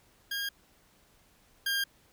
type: tone pair in turn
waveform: 20% pulse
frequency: 1622 / 1608 Hz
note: G#6 / G6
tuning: -41 / +44 cents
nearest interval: unison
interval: 15 cents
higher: first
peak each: -27 / -23 dBFS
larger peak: second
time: 0.31-0.49 / 1.66-1.84 s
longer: neither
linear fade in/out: 5 ms
effects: pink hiss -64 dBFS RMS until 2.12 s